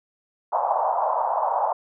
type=band-pass noise; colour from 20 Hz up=white; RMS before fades=-23 dBFS; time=0.52-1.73 s; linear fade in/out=5 ms; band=610 to 1000 Hz; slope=48 dB/octave; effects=none